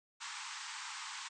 pink band-pass noise, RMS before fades -45 dBFS, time 0.2-1.29 s, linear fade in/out 20 ms, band 850 to 8400 Hz, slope 96 dB/octave, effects none

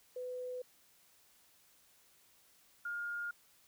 sine tone pair in turn, 501 / 1417 Hz, B4 / F6, +25 / +25 cents, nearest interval octave + tritone, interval 1800 cents, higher second, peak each -39 / -37 dBFS, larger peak second, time 0.16-0.62 / 2.85-3.31 s, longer neither, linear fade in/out 5 ms, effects white hiss -67 dBFS RMS until 3.67 s

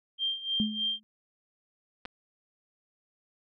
sine tone with tremolo, 3175 Hz, G7, 21 cents sharp, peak -26 dBFS, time 0.18-1 s, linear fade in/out 50 ms, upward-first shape sine, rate 3.3 Hz, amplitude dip 80%
sine tone with exponential decay, 214.7 Hz, A3, 42 cents flat, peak -23 dBFS, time 0.6-1.03 s, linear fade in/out 0 ms, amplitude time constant 93 ms
clicks, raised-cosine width 0.3 ms, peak -24 dBFS, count 2, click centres 2.053 / 2.057 s
effects none

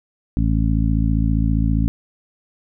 harmonic tone, 55 Hz, A1, in tune, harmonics 1 / 2 / 3 / 4 / 5, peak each -18 / -21 / -23 / -24 / -25 dBFS, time 0.37-1.88 s, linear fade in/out 0 ms, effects none

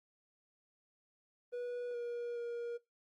triangle tone with pitch steps, 487.2 / 477.3 / 473.3 Hz, B4 / A#4 / A#4, -24 / +41 / +26 cents, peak -36 dBFS, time 1.52-2.78 s, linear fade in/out 20 ms, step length 420 ms, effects noise-tail reverb RT60 0.2 s tail -22 dB re dry + Opus 32 kbps

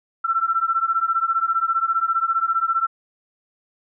sine beating tone pair, 1336 / 1351 Hz, E6 / E6, +23 / +42 cents, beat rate 15 Hz, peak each -21 dBFS, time 0.24-2.87 s, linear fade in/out 10 ms, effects none

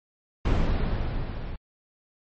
brown noise with level ramp, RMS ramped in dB -20 to -34 dBFS, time 0.45-1.56 s, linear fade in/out 5 ms, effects low-pass 4000 Hz 12 dB/octave + MP3 32 kbps

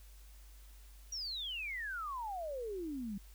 sine exponential sweep, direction down, 5800 to 190 Hz, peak -38 dBFS, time 1.12-3.18 s, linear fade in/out 5 ms, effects added 50 Hz sine -53 dBFS peak until 3.34 s + white hiss -64 dBFS RMS until 3.34 s

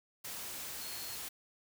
sine tone in noise, 4300 Hz, C8, 47 cents sharp, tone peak -48 dBFS, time 0.81-1.16 s, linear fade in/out 10 ms, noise white, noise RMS -43 dBFS, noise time 0.24-1.29 s, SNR -8 dB, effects none

